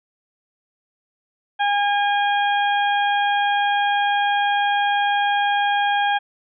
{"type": "harmonic tone", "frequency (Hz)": 814, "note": "G#5", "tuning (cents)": -35, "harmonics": [1, 2, 3, 4], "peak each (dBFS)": [-18, -23, -31, -28], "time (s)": [1.59, 6.19], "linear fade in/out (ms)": 20, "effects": []}